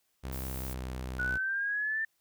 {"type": "tone with pitch glide", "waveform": "sawtooth", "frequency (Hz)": [65.3, 63.7], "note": ["C2", "C2"], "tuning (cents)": [-3, -46], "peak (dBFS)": -32, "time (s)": [0.23, 1.38], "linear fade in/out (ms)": 20, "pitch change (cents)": -43, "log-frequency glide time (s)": [0.69, 0.74]}
{"type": "noise", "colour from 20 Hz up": "violet", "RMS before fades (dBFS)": -43, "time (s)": [0.32, 0.74], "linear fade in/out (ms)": 10}
{"type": "exponential sweep", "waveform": "sine", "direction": "up", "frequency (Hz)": [1459, 1793], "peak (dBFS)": -29, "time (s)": [1.19, 2.05], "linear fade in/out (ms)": 5}
{"effects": ["white hiss -75 dBFS RMS until 2.2 s"]}